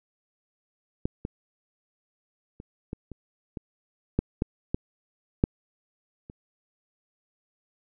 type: clicks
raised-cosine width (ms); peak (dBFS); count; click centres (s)
3; -13 / -18 / -28 / -20 / -26 / -21 / -9 / -11 / -12 / -6 / -29; 11; 1.055 / 1.251 / 2.601 / 2.931 / 3.117 / 3.572 / 4.19 / 4.421 / 4.745 / 5.439 / 6.299
effects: none